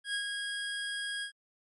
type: tone with ADSR envelope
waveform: 25% pulse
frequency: 1641 Hz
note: G#6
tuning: 21 cents flat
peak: -26 dBFS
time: 0.04-1.32 s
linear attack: 100 ms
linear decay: 88 ms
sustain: -4 dB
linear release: 93 ms
effects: MP3 48 kbps